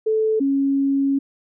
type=tone pair in turn; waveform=sine; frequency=437.4 / 275.5 Hz; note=A4 / C#4; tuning=-10 / -11 cents; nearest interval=minor sixth; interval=801 cents; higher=first; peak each=-16 dBFS; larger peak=neither; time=0.06-0.4 / 0.4-1.19 s; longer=second; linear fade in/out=10 ms; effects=none